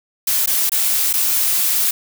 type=noise with dropouts; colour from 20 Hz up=blue; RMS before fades=-17 dBFS; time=0.27-1.91 s; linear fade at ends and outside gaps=5 ms; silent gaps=0.461-0.473 / 0.695-0.718 / 1.13-1.137 s; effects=none